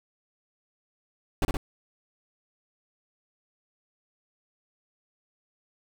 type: noise with echo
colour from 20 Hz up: brown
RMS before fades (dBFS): -23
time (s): 1.42-1.45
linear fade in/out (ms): 2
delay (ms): 60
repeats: 2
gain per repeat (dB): -3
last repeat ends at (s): 1.57
effects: none